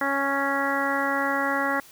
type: harmonic tone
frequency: 277.2 Hz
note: C#4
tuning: in tune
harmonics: 1 / 2 / 3 / 4 / 5 / 6 / 7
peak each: -30 / -30 / -30 / -30 / -30 / -30 / -30 dBFS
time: 0.01-1.8 s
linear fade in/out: 2 ms
effects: white hiss -50 dBFS RMS until 1.91 s